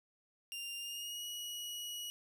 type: tone with pitch glide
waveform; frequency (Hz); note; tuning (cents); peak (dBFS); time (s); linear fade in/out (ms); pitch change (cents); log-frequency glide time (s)
sawtooth; 2794 to 2911; F7 to F#7; 0 to -29; -38; 0.52-2.1; 0; +71; 0.78-1.25
effects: none